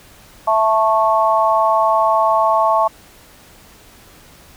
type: chord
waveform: sine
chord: A major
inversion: second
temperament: just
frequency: 660 / 880 / 1100 Hz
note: E5 / A5 / C#6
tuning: +2 / 0 / -14 cents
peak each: -16 dBFS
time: 0.47-2.88 s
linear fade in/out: 10 ms
effects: pink hiss -45 dBFS RMS until 4.56 s